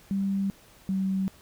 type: tone pair in turn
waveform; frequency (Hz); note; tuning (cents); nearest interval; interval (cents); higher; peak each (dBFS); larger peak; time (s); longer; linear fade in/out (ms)
sine; 196 / 191.41; G3 / G3; 0 / -41; unison; 41; first; -24; neither; 0.11-0.5 / 0.89-1.28; neither; 0
effects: pink hiss -55 dBFS RMS until 1.41 s